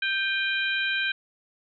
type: harmonic tone with a mistuned harmonic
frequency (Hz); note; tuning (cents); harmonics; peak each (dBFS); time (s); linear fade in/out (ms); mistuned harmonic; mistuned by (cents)
784; G5; 0; 2 / 3 / 4 / 5; -26 / -30 / -32 / -34; 0.02-1.12; 5; 3; +50
effects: none